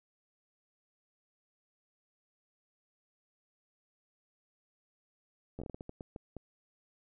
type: slowing click train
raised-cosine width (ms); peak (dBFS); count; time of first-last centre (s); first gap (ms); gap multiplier
2; -29; 12; 5.59-6.367; 11; 1.34
effects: none